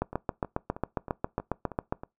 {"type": "two click trains", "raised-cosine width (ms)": 1, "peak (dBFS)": [-13, -24], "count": [15, 7], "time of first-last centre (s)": [[0.02, 1.925], [0.13, 2.035]], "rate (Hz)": [7.35, 3.15], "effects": ["noise-tail reverb RT60 0.2 s tail -23 dB re dry"]}